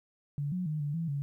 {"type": "tone with pitch steps", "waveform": "sine", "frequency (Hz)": [143.9, 181.6, 153.1, 145.6, 165.6, 141.7], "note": ["D3", "F#3", "D#3", "D3", "E3", "C#3"], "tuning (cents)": [-35, -32, -28, -15, 8, 38], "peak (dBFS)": -30, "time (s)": [0.38, 1.22], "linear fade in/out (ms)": 0, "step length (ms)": 140, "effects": ["12-bit"]}